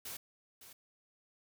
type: noise with echo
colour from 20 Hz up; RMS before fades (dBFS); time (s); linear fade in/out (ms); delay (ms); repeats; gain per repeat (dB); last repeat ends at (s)
white; -44; 0.05-0.17; 5; 560; 1; -11; 0.73
effects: none